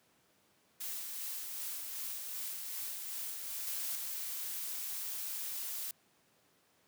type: noise with tremolo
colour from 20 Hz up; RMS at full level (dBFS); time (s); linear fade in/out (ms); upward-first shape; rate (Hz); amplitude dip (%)
blue; -40; 0.8-3.96; 10; sine; 2.6; 30
type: noise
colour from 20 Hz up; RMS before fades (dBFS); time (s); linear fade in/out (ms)
blue; -40; 3.67-5.91; 2
effects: pink hiss -70 dBFS RMS until 6.87 s + high-pass 150 Hz 12 dB/octave